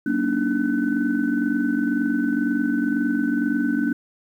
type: tone cluster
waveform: sine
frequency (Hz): 192 / 237 / 285.5 / 307.5 / 1508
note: G3 / A#3 / D4 / D#4 / F#6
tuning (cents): -36 / +29 / -49 / -20 / +32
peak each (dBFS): -31 / -23 / -22 / -28 / -30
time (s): 0.06-3.93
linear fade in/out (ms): 5
effects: tanh soft clip ceiling -8 dBFS + 9-bit